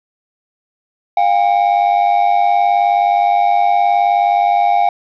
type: ring-modulated tone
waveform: triangle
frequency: 754 Hz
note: F#5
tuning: 32 cents sharp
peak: -5 dBFS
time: 1.17-4.89 s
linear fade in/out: 2 ms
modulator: 49.6 Hz
effects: resampled to 11025 Hz + 7-bit